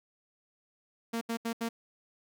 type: tone bursts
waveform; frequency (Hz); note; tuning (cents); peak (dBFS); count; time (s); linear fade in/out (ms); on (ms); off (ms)
sawtooth; 230.2; A#3; -22; -27; 4; 1.13-1.69; 10; 83; 76
effects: none